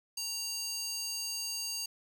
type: tone with high-pass filter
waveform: square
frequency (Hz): 930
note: A#5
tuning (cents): -4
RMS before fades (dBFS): -37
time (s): 0.17-1.86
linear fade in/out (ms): 5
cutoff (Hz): 5100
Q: 2.6
effects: none